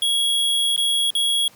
square tone with dropouts, 3322 Hz, G#7, in tune, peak -18 dBFS, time 0.02-1.48 s, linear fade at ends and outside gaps 2 ms, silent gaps 0.763-0.777 / 1.105-1.151 s, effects pink hiss -50 dBFS RMS until 1.55 s + high-pass 150 Hz 12 dB/octave

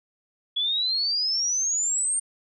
sine exponential sweep, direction up, 3367 to 8850 Hz, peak -22 dBFS, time 0.56-2.2 s, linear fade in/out 10 ms, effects none

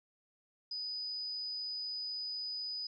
sine tone, 4978 Hz, D#8, in tune, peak -37 dBFS, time 0.71-2.87 s, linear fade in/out 5 ms, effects none

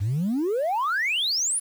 sine exponential sweep, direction up, 92.5 to 10430 Hz, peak -20 dBFS, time 0-1.6 s, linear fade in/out 20 ms, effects tanh soft clip ceiling -20 dBFS + 8-bit

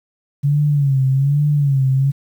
sine tone with vibrato, 140 Hz, C#3, 18 cents sharp, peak -12 dBFS, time 0.43-2.12 s, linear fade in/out 20 ms, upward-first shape sine, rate 1.2 Hz, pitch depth 98 cents each way, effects 8-bit

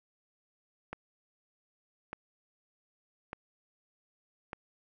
click train, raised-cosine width 0.5 ms, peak -23 dBFS, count 4, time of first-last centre 0.93-4.531 s, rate 0.833 Hz, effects none

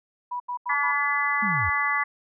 sine tone bursts, 980 Hz, B5, 14 cents flat, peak -27 dBFS, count 4, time 0.31-0.92 s, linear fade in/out 10 ms, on 91 ms, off 82 ms
harmonic tone, 286.8 Hz, D4, 41 cents flat, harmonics 3 / 4 / 5 / 6 / 7, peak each -32 / -26 / -36 / -29 / -25 dBFS, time 0.69-2.04 s, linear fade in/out 10 ms
sine linear sweep, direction down, 224.4 to 71 Hz, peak -28 dBFS, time 1.42-1.7 s, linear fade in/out 10 ms
effects none

